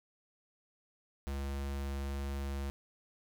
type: tone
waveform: square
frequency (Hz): 69.3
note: C#2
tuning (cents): 0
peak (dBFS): -36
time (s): 1.27-2.7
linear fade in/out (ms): 0
effects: none